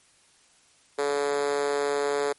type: tone with high-pass filter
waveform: 5% pulse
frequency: 143.1 Hz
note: D3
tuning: 45 cents flat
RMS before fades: -26 dBFS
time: 0.98-2.33 s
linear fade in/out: 10 ms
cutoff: 430 Hz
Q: 4.7
effects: white hiss -60 dBFS RMS until 2.38 s + MP3 48 kbps